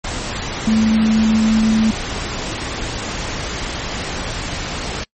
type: tone in noise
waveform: sine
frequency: 220 Hz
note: A3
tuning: in tune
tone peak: -11 dBFS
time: 0.67-1.91 s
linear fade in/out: 5 ms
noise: pink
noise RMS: -24 dBFS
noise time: 0.04-5.04 s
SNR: +10 dB
effects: noise-tail reverb RT60 0.1 s tail -26 dB re dry + MP3 32 kbps